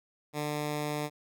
10% pulse tone, 149 Hz, D3, 25 cents sharp, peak -23 dBFS, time 0.33-1.1 s, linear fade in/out 50 ms, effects none

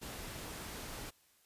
pink noise, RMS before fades -45 dBFS, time 0.01-1.11 s, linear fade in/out 20 ms, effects white hiss -69 dBFS RMS until 1.45 s + resampled to 32000 Hz

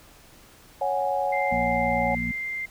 sine chord, C# suspended fourth, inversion none, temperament equal, 554.4 / 740 / 830.6 Hz, C#5 / F#5 / G#5, 0 / 0 / 0 cents, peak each -27 dBFS, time 0.81-2.15 s, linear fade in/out 5 ms
sine tone, 2093 Hz, C7, in tune, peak -28 dBFS, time 1.32-2.66 s, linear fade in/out 10 ms
harmonic tone, 59 Hz, A#1, 22 cents sharp, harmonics 1 / 2 / 3 / 4, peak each -35 / -37 / -33 / -30 dBFS, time 1.51-2.32 s, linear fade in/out 10 ms
effects pink hiss -52 dBFS RMS until 2.7 s

